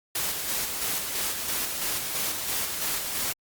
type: noise with tremolo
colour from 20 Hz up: white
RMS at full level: -28 dBFS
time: 0.15-3.33 s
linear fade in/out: 5 ms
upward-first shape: square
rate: 3 Hz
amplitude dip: 35%
effects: Opus 48 kbps